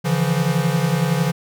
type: tone cluster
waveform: square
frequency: 141 / 162.2 / 173.3 Hz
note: C#3 / E3 / F3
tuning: +30 / -28 / -13 cents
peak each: -22 dBFS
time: 0.04-1.32 s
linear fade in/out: 20 ms
effects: none